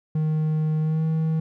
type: tone with pitch glide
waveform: triangle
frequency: 155.56 to 159.47 Hz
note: D#3 to D#3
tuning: 0 to +43 cents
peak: -18 dBFS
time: 0.15-1.4 s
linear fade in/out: 5 ms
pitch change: +43 cents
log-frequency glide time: 0.8-1.04 s
effects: none